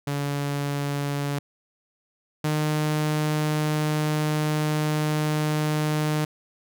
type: tone pair in turn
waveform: sawtooth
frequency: 142.8 / 152.43 Hz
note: D3 / D#3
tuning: -48 / -35 cents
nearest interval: minor second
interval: 113 cents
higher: second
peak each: -21 / -18 dBFS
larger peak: second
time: 0.07-1.39 / 2.44-6.25 s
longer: second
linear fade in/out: 5 ms
effects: none